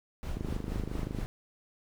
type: noise with tremolo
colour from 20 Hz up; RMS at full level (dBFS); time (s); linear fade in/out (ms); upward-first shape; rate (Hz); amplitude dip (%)
brown; -35; 0.23-1.26; 0; sine; 4.3; 60
type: click train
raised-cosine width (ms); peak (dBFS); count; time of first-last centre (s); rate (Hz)
3; -22; 22; 0.37-1.187; 25.7
effects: none